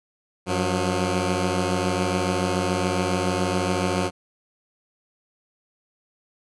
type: tone pair together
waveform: 10% pulse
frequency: 93.45 / 179.8 Hz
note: F#2 / F#3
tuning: +18 / -49 cents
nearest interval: major seventh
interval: 1133 cents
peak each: -16 dBFS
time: 0.46-4.11 s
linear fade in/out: 50 ms
effects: resampled to 24000 Hz